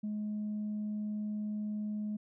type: tone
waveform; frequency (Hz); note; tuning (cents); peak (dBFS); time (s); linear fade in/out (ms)
sine; 210.8; G#3; +26; -32; 0.03-2.17; 10
effects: tanh soft clip ceiling -31 dBFS